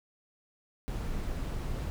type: noise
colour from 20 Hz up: brown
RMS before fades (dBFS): -34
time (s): 0.88-1.9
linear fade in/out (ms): 0
effects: none